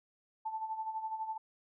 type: tone with tremolo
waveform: sine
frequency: 880 Hz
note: A5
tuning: in tune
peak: -33 dBFS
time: 0.45-1.38 s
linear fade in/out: 10 ms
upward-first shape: sine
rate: 12 Hz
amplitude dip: 65%
effects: none